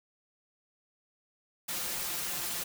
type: noise with comb filter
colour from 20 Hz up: white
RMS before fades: -35 dBFS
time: 1.68-2.64 s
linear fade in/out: 10 ms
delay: 5.7 ms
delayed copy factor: +0.65
effects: none